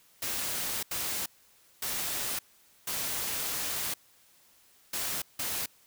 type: noise bursts at uneven times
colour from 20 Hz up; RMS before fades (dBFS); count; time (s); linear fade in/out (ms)
white; -33; 6; 0.22-0.83 / 0.91-1.26 / 1.82-2.39 / 2.87-3.94 / 4.93-5.22 / 5.39-5.66; 5
effects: white hiss -62 dBFS RMS until 5.86 s

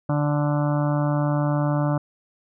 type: harmonic tone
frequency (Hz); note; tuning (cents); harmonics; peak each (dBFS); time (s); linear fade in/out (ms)
146.83; D3; 0; 1 / 2 / 4 / 5 / 6 / 7 / 8 / 9 / 10; -21 / -26 / -28 / -35 / -34 / -36 / -36 / -38 / -41; 0.09-1.98; 5
effects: none

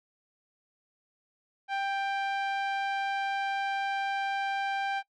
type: tone with low-pass filter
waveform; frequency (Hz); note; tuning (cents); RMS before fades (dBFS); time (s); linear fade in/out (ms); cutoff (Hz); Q
sawtooth; 788; G5; +9; -31; 1.68-5.03; 50; 2700; 0.91
effects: noise-tail reverb RT60 0.1 s tail -21 dB re dry

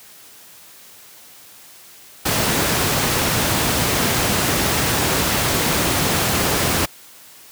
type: noise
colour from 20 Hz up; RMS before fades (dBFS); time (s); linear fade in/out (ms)
pink; -18; 2.25-6.86; 10
effects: white hiss -44 dBFS RMS until 7.51 s + high-pass 80 Hz 12 dB/octave

